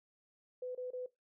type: tone bursts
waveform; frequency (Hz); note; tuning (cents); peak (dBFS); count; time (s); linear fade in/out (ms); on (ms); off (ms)
sine; 502; B4; +28; -38; 3; 0.62-1.062; 5; 130; 26
effects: noise-tail reverb RT60 0.2 s tail -19 dB re dry